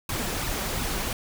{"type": "noise with flanger", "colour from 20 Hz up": "pink", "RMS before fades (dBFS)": -29, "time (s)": [0.09, 1.13], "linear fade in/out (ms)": 2, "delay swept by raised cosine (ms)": [0.77, 5.37], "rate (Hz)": 2.8, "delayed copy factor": 0.55, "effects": []}